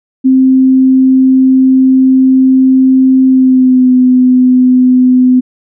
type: tone with pitch glide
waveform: sine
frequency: 261.6 to 253.3 Hz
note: C4 to B3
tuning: 0 to +44 cents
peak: -3 dBFS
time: 0.24-5.41 s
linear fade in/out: 20 ms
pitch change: -56 cents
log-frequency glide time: 3.26-3.92 s
effects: none